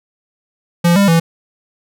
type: tone with pitch steps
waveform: square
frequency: 172 / 199.6 / 166 Hz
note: F3 / G3 / E3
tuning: -26 / +32 / +12 cents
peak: -9 dBFS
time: 0.84-1.2 s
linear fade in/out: 10 ms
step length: 120 ms
effects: none